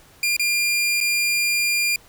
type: tone with dropouts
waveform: sawtooth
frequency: 2400 Hz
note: D7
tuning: 37 cents sharp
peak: -15 dBFS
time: 0.23-1.96 s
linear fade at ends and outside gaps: 2 ms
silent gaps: 0.366-0.395 / 1.004-1.01 s
effects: pink hiss -51 dBFS RMS until 2.08 s